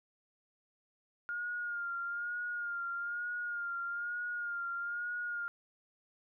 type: tone with vibrato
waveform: sine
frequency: 1416 Hz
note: F6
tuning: 23 cents sharp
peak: -35 dBFS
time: 1.29-5.48 s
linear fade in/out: 0 ms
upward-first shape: sine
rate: 1.1 Hz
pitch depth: 37 cents each way
effects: none